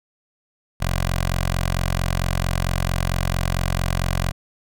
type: tone with notch filter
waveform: 10% pulse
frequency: 44.45 Hz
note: F1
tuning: 31 cents sharp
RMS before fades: -22 dBFS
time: 0.8-4.32 s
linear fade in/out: 20 ms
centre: 280 Hz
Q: 0.63
effects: none